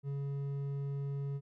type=tone with hard clipping; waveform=triangle; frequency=140 Hz; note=C#3; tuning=18 cents sharp; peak=-36 dBFS; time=0.03-1.41 s; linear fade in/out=50 ms; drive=9 dB; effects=none